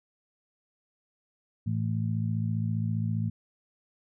harmonic tone, 55 Hz, A1, in tune, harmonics 2 / 3 / 4, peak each -28 / -32 / -34 dBFS, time 1.66-3.3 s, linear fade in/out 10 ms, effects none

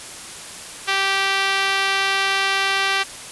5% pulse tone with band-pass filter, 390.1 Hz, G4, 8 cents flat, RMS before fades -20 dBFS, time 0.87-3.04 s, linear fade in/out 20 ms, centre 1700 Hz, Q 0.53, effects white hiss -35 dBFS RMS until 3.31 s + resampled to 24000 Hz

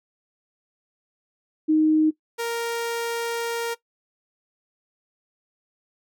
sine / sawtooth tone pair in turn, 311.1 / 466.1 Hz, D#4 / A#4, 0 / 0 cents, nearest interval perfect fifth, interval 700 cents, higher second, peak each -15 / -21 dBFS, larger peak first, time 1.68-2.11 / 2.38-3.75 s, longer second, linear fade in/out 20 ms, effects noise-tail reverb RT60 0.1 s tail -18 dB re dry

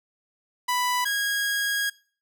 sawtooth tone pair in turn, 990 / 1642.1 Hz, B5 / G#6, +4 / -20 cents, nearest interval major sixth, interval 876 cents, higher second, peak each -19 / -20 dBFS, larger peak first, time 0.68-1.05 / 1.05-1.9 s, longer second, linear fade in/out 10 ms, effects noise-tail reverb RT60 0.4 s tail -21 dB re dry

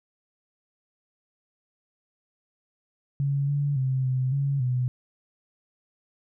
sine tone with pitch steps, 140.1 / 143.2 / 131.3 / 129.2 / 139.4 / 125.7 Hz, C#3 / D3 / C3 / C3 / C#3 / B2, +19 / -43 / +6 / -21 / +10 / +31 cents, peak -22 dBFS, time 3.2-4.88 s, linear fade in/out 0 ms, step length 280 ms, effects none

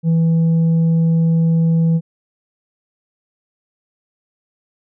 sine tone with tanh clipping, 164.4 Hz, E3, 4 cents flat, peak -12 dBFS, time 0.03-2.01 s, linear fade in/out 50 ms, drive 3 dB, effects none

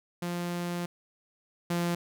sawtooth tone pair in turn, 174.5 / 172.7 Hz, F3 / F3, -1 / -19 cents, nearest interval unison, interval 18 cents, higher first, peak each -27 / -23 dBFS, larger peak second, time 0.22-0.86 / 1.7-1.95 s, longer first, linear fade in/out 5 ms, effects none

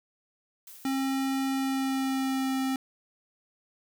blue noise with exponential decay, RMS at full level -46 dBFS, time 0.67-2.05 s, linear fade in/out 2 ms, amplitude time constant 300 ms
square tone with pitch glide, 268.5 to 264.5 Hz, C4 to C4, +45 to +19 cents, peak -27 dBFS, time 0.85-2.76 s, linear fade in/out 2 ms, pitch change -26 cents, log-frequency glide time 1.51-2.6 s
effects none

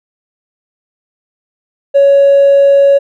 sine tone with hard clipping, 558 Hz, C#5, 11 cents sharp, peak -4 dBFS, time 1.94-2.99 s, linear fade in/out 20 ms, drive 1 dB, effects none

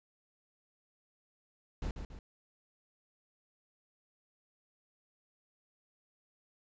brown noise with echo, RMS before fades -36 dBFS, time 1.82-1.91 s, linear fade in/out 2 ms, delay 140 ms, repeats 2, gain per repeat -6 dB, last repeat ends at 2.19 s, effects resampled to 16000 Hz

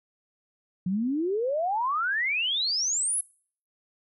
sine exponential sweep, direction up, 174.61 to 11175 Hz, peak -24 dBFS, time 0.86-3.21 s, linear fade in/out 5 ms, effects noise-tail reverb RT60 0.5 s tail -23 dB re dry

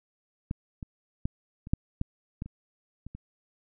clicks, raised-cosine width 5 ms, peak -18 / -25 / -16 / -29 / -11 / -16 / -21 / -29 / -28 / -28 dBFS, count 10, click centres 0.511 / 0.828 / 1.255 / 1.671 / 1.735 / 2.014 / 2.421 / 2.46 / 3.066 / 3.15 s, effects none

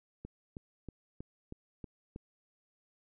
click train, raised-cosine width 3 ms, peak -30 dBFS, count 7, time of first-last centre 0.25-2.161 s, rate 3.14 Hz, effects none

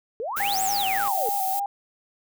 sine exponential two-way sweep, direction up then down, 416.9 to 8372 to 416.9 Hz, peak -27 dBFS, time 0.2-1.29 s, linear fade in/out 0 ms, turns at 0.63 s
violet noise, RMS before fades -30 dBFS, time 0.36-1.6 s, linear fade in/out 10 ms
click train, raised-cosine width 0.3 ms, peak -21 dBFS, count 78, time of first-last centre 0.37-1.076 s, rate 109 Hz
sine tone with vibrato, 784 Hz, G5, in tune, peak -24 dBFS, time 0.4-1.66 s, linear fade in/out 2 ms, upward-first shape square, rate 3.5 Hz, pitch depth 42 cents each way
effects none

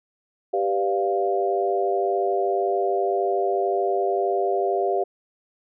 sine chord, G dominant seventh, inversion none, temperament equal, 392 / 493.9 / 587.3 / 698.5 Hz, G4 / B4 / D5 / F5, 0 / 0 / 0 / 0 cents, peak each -23 / -29 / -29 / -24 dBFS, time 0.53-5.04 s, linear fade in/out 10 ms, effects none

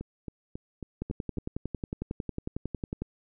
two click trains, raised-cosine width 3 ms, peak -19 / -24 dBFS, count 23 / 6, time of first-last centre 1.02-3.02 / 0.01-1.372 s, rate 11 / 3.67 Hz, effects none

